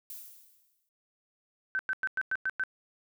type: noise with exponential decay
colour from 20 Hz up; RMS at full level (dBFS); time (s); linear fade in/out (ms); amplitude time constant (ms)
violet; -41; 0.1-0.89; 1; 170
type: tone bursts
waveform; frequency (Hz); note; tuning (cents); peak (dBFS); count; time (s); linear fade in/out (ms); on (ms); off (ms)
sine; 1536; G6; -36; -27; 7; 1.75-2.637; 0; 41; 100
effects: none